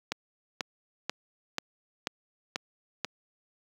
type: click train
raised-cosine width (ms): 0.2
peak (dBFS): -12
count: 7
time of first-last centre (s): 0.12-3.047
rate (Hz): 2.05
effects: high-pass 150 Hz 12 dB/octave + 9-bit